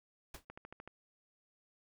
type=noise with exponential decay; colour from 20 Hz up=pink; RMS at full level=-43 dBFS; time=0.34-0.45 s; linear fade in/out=5 ms; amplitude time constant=22 ms
type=click train; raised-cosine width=0.5 ms; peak=-33 dBFS; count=6; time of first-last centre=0.5-0.876 s; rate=13.3 Hz
effects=none